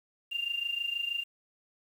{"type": "tone with amplitude modulation", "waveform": "sine", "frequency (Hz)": 2794, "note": "F7", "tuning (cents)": 0, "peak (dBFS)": -27, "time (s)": [0.31, 1.24], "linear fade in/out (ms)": 20, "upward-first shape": "sine", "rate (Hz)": 26.3, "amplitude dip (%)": 75, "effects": ["9-bit"]}